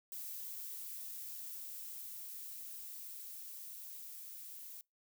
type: noise with level ramp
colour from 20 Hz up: violet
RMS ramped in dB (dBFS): -45 to -50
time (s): 0.12-4.81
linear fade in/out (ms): 0
effects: noise-tail reverb RT60 0.2 s tail -25 dB re dry